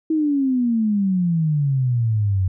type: exponential sweep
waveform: sine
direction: down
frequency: 322.4 to 91.4 Hz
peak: -16 dBFS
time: 0.1-2.48 s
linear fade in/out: 5 ms
effects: none